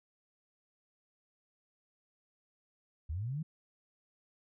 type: linear sweep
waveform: sine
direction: up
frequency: 69.3 to 164.81 Hz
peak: -34 dBFS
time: 3.09-3.43 s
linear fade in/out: 10 ms
effects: none